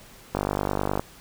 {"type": "click train", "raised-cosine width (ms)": 1, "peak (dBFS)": -10, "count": 33, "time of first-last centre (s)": [0.35, 0.995], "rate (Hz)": 49.6, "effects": ["pink hiss -49 dBFS RMS until 1.2 s"]}